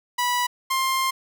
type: tone pair in turn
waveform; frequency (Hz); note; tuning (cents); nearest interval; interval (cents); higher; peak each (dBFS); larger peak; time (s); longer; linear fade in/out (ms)
sawtooth; 980 / 1056.7; B5 / C6; -14 / +17; minor second; 131; second; -17; neither; 0.18-0.47 / 0.7-1.11; second; 10
effects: none